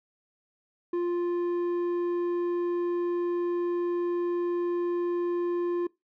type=tone with low-pass filter; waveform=square; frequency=349.2 Hz; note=F4; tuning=in tune; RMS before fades=-28 dBFS; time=0.93-5.87 s; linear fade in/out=5 ms; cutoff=880 Hz; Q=0.55; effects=noise-tail reverb RT60 0.2 s tail -22 dB re dry

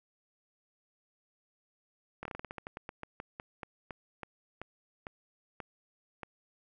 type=slowing click train; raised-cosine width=0.5 ms; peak=-25 dBFS; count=22; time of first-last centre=2.23-6.232 s; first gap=23 ms; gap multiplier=1.18; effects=none

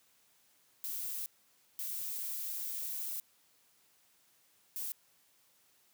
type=noise bursts at uneven times; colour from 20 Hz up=violet; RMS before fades=-39 dBFS; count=3; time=0.84-1.26 / 1.79-3.2 / 4.76-4.92 s; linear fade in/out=0 ms; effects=white hiss -69 dBFS RMS until 5.93 s + high-pass 80 Hz 12 dB/octave

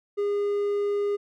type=tone; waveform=triangle; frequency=407.9 Hz; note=G#4; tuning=31 cents flat; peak=-21 dBFS; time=0.17-1.17 s; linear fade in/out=20 ms; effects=none

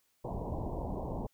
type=low-pass noise; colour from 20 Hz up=pink; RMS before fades=-37 dBFS; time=0.24-1.27 s; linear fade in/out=10 ms; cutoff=1000 Hz; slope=96 dB/octave; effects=white hiss -74 dBFS RMS until 1.33 s

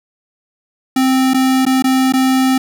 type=tone with dropouts; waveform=square; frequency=261.6 Hz; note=C4; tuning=in tune; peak=-11 dBFS; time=0.96-2.58 s; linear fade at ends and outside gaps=5 ms; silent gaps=1.336-1.343 / 1.653-1.664 / 1.824-1.841 / 2.124-2.136 s; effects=none

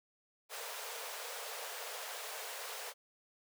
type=high-pass noise; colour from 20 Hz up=pink; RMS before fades=-44 dBFS; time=0.49-2.94 s; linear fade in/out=50 ms; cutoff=430 Hz; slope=96 dB/octave; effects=none

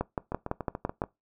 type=two click trains; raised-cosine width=1 ms; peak=-19 / -14 dBFS; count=6 / 7; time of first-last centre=0.32-1.038 / 0.01-1.018 s; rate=6.96 / 5.95 Hz; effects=noise-tail reverb RT60 0.2 s tail -21 dB re dry

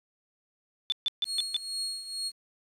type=tone bursts; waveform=sine; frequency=3520 Hz; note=A7; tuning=in tune; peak=-24 dBFS; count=5; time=0.9-1.565 s; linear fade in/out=0 ms; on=21 ms; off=140 ms
type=tone with tremolo; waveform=35% pulse; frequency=4295 Hz; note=C8; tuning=44 cents sharp; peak=-28 dBFS; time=1.25-2.32 s; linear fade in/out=50 ms; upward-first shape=triangle; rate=2.2 Hz; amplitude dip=75%
effects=resampled to 32000 Hz + 10-bit

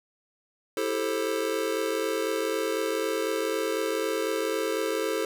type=chord; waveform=square; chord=A minor seventh; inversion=second; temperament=just; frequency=330 / 396 / 440 / 528 Hz; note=E4 / G4 / A4 / C5; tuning=+2 / +18 / 0 / +16 cents; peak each=-34 / -34 / -30 / -33 dBFS; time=0.77-5.25 s; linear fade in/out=2 ms; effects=none

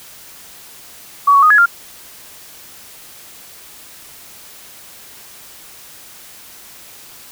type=tone with pitch steps; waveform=sine; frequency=1132 / 1115 / 1242 / 1684 / 1395 Hz; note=C#6 / C#6 / D#6 / G#6 / F6; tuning=+36 / +10 / -3 / +24 / -2 cents; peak=-6 dBFS; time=1.27-1.66 s; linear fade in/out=10 ms; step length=78 ms; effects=white hiss -39 dBFS RMS until 7.31 s

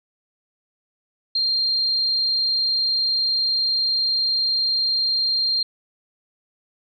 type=tone; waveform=sine; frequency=4190 Hz; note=C8; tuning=2 cents sharp; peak=-18 dBFS; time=1.35-5.63 s; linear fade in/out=5 ms; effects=none

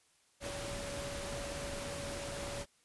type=tone in noise; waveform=sine; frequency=566 Hz; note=C#5; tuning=36 cents sharp; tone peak=-43 dBFS; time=0.4-2.66 s; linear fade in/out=50 ms; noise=pink; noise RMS=-42 dBFS; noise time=0.4-2.66 s; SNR=-4 dB; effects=white hiss -70 dBFS RMS until 2.84 s + resampled to 24000 Hz

